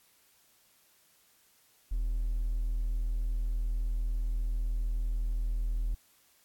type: tone with hard clipping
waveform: triangle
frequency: 40 Hz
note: D#1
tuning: 49 cents sharp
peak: -28 dBFS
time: 1.91-5.95 s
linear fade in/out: 10 ms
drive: 3 dB
effects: white hiss -65 dBFS RMS until 6.44 s + AAC 64 kbps